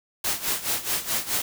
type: noise with tremolo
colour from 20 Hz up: white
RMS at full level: -24 dBFS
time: 0.24-1.42 s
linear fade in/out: 5 ms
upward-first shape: sine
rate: 4.7 Hz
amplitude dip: 80%
effects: none